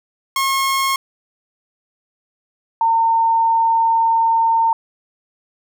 sawtooth / sine tone pair in turn, 1082 / 909.8 Hz, C#6 / A#5, -42 / -42 cents, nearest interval minor third, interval 300 cents, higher first, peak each -12 dBFS, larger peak neither, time 0.36-0.96 / 2.81-4.73 s, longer second, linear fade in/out 2 ms, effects none

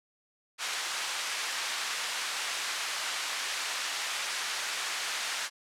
pink band-pass noise, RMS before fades -34 dBFS, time 0.58-5.5 s, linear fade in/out 50 ms, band 1300 to 7900 Hz, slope 12 dB/octave, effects low-pass 12000 Hz 12 dB/octave

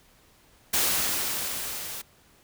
white noise with level ramp, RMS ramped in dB -23 to -37 dBFS, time 0.73-2.02 s, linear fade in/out 10 ms, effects pink hiss -59 dBFS RMS until 2.43 s

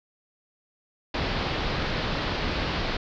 pink low-pass noise, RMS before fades -28 dBFS, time 1.14-2.97 s, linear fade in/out 5 ms, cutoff 4800 Hz, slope 48 dB/octave, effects none

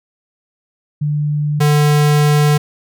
sine / square tone pair in turn, 148.3 / 148.3 Hz, D3 / D3, +17 / +17 cents, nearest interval unison, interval 0 cents, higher neither, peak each -14 / -10 dBFS, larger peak second, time 1.01-1.6 / 1.6-2.58 s, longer second, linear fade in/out 10 ms, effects none

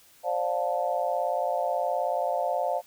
sine chord, D minor seventh, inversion third, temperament just, 528.6 / 587.3 / 704.8 / 881 Hz, C5 / D5 / F5 / A5, +18 / 0 / +16 / +2 cents, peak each -31 / -30 / -28 / -33 dBFS, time 0.23-2.82 s, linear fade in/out 50 ms, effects white hiss -57 dBFS RMS until 2.86 s

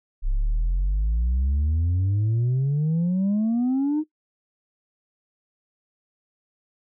sine exponential sweep, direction up, 32.04 to 313.9 Hz, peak -17 dBFS, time 0.22-4.04 s, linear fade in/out 50 ms, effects noise-tail reverb RT60 0.1 s tail -18 dB re dry + tanh soft clip ceiling -18 dBFS

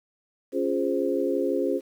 sine chord, Db major seventh, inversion none, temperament equal, 277.2 / 349.2 / 415.3 / 523.3 Hz, Db4 / F4 / Ab4 / C5, 0 / 0 / 0 / 0 cents, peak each -28 dBFS, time 0.52-1.81 s, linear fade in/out 50 ms, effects 9-bit

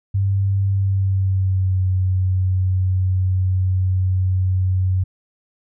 sine tone with pitch glide, 98 to 93.09 Hz, G2 to F#2, 0 to +11 cents, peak -15 dBFS, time 0.14-5.04 s, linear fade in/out 10 ms, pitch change -89 cents, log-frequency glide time 0.7-1.85 s, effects none

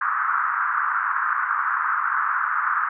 white band-pass noise, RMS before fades -23 dBFS, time 0.01-2.89 s, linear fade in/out 5 ms, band 1100 to 1500 Hz, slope 48 dB/octave, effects none

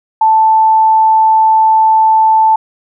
sine tone, 880 Hz, A5, in tune, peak -5 dBFS, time 0.21-2.56 s, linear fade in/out 5 ms, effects none

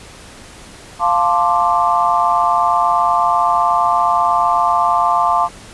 sine chord, D minor seventh, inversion first, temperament equal, 698.5 / 880 / 1046.5 / 1174.7 Hz, F5 / A5 / C6 / D6, 0 / 0 / 0 / 0 cents, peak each -17 dBFS, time 0.99-5.49 s, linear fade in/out 50 ms, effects pink hiss -38 dBFS RMS until 5.73 s + resampled to 24000 Hz

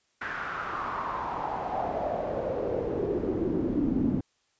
brown noise with band-pass filter sweep, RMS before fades -30 dBFS, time 0.21-4.21 s, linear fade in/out 5 ms, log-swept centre 1600 to 240 Hz, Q 4.3, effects white hiss -71 dBFS RMS until 4.59 s + resampled to 16000 Hz

